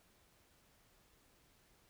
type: silence
effects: pink hiss -70 dBFS RMS until 1.89 s